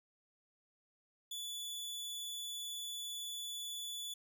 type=tone; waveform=sawtooth; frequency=3453 Hz; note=A7; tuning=33 cents flat; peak=-38 dBFS; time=1.31-4.14 s; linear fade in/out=5 ms; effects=none